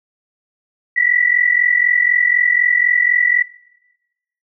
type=tone pair together; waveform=sine; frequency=1931.5 / 1975.5 Hz; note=B6 / B6; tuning=-39 / 0 cents; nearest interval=unison; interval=39 cents; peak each=-15 dBFS; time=0.96-3.43 s; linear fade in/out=10 ms; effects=noise-tail reverb RT60 1.0 s tail -18 dB re dry